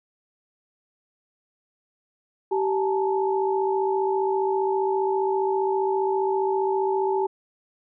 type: tone cluster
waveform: sine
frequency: 386.2 / 854 / 909 Hz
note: G4 / G#5 / A#5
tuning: -26 / +48 / -44 cents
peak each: -22 / -27 / -30 dBFS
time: 2.51-7.27 s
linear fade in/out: 10 ms
effects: none